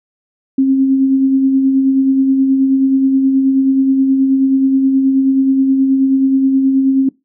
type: tone with tremolo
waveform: sine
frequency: 267.8 Hz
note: C4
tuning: 40 cents sharp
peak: -7 dBFS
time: 0.58-7.09 s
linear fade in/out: 5 ms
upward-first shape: sine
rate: 9.4 Hz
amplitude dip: 35%
effects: noise-tail reverb RT60 0.2 s tail -22 dB re dry